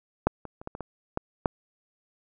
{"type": "clicks", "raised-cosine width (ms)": 1, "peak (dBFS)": [-6, -24, -28, -20, -23, -20, -13, -8], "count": 8, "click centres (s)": [0.27, 0.453, 0.615, 0.674, 0.751, 0.807, 1.174, 1.458], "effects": []}